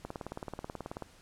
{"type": "click train", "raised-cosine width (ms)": 1, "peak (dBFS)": -24, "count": 19, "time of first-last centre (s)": [0.05, 1.023], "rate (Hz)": 18.5, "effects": ["pink hiss -59 dBFS RMS until 1.21 s", "low-pass 10000 Hz 12 dB/octave"]}